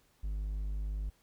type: tone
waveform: triangle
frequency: 51 Hz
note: G#1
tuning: 31 cents flat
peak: -31 dBFS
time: 0.23-1.1 s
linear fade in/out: 10 ms
effects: pink hiss -69 dBFS RMS until 1.22 s